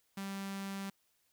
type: tone with notch filter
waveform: sawtooth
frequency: 196 Hz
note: G3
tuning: in tune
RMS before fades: -41 dBFS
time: 0.17-0.9 s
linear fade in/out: 5 ms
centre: 470 Hz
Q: 0.98
effects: white hiss -75 dBFS RMS until 1.32 s